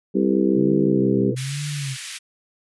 harmonic tone, 65.8 Hz, C2, 10 cents sharp, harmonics 3 / 4 / 5 / 6, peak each -21 / -23 / -23 / -22 dBFS, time 0.14-1.32 s, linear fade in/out 20 ms
sine chord, E suspended fourth, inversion none, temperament equal with one note detuned, 329.6 / 444.6 / 493.9 Hz, E4 / A4 / B4, 0 / +18 / 0 cents, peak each -30 dBFS, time 0.15-1.35 s, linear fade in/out 10 ms
sine tone with vibrato, 134.4 Hz, C3, 47 cents sharp, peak -25 dBFS, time 0.54-1.97 s, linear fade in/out 50 ms, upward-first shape sine, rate 1.1 Hz, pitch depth 160 cents each way
pink high-pass noise, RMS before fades -33 dBFS, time 1.36-2.19 s, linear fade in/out 20 ms, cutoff 1800 Hz, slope 24 dB/octave
effects resampled to 24000 Hz

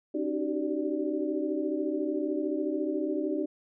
sine tone cluster, 271.9 / 306.7 / 377 / 390.8 / 586 Hz, C#4 / D#4 / F#4 / G4 / D5, -33 / -25 / +32 / -5 / -4 cents, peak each -36 / -30 / -34 / -37 / -37 dBFS, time 0.14-3.46 s, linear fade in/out 10 ms, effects none

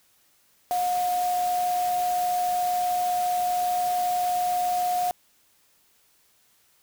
sine tone in noise, 719 Hz, F#5, 50 cents flat, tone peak -22 dBFS, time 0.71-5.11 s, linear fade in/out 0 ms, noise white, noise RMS -37 dBFS, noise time 0.71-5.11 s, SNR +12 dB, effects white hiss -63 dBFS RMS until 6.82 s

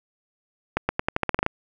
accelerating click train, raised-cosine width 0.5 ms, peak -6 dBFS, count 11, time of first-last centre 0.77-1.464 s, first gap 120 ms, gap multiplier 0.87, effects none

